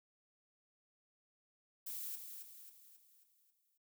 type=noise with echo; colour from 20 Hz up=violet; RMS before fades=-44 dBFS; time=1.86-2.16 s; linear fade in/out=10 ms; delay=270 ms; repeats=6; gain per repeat=-6 dB; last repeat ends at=3.78 s; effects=none